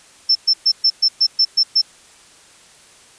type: tone bursts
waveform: sine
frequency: 5340 Hz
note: E8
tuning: 22 cents sharp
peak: -10 dBFS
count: 9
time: 0.29-1.817 s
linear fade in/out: 10 ms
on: 63 ms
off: 120 ms
effects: white hiss -47 dBFS RMS until 3.18 s + resampled to 22050 Hz